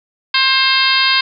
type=harmonic tone with a mistuned harmonic; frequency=530 Hz; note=C5; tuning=22 cents sharp; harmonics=2 / 3 / 4 / 5 / 6 / 7 / 8 / 9; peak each=-19 / -19 / -19 / -19 / -19 / -19 / -19 / -19 dBFS; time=0.34-1.21 s; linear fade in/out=5 ms; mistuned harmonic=9; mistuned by=+16 cents; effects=none